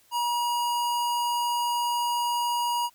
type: tone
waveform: square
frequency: 957 Hz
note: A#5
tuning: 45 cents sharp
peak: -25 dBFS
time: 0.11-2.9 s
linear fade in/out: 50 ms
effects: white hiss -61 dBFS RMS until 2.94 s